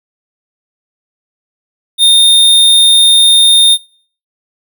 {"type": "tone", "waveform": "square", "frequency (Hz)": 3648, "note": "A#7", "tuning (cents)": -38, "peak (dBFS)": -4, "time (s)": [1.98, 3.78], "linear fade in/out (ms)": 50, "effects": ["noise-tail reverb RT60 0.5 s tail -23 dB re dry"]}